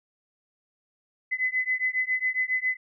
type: beating tone pair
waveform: sine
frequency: 2018 / 2025.3 Hz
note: B6 / B6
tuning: +37 / +43 cents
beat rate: 7.3 Hz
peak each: -27 dBFS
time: 1.31-2.77 s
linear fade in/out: 20 ms
effects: none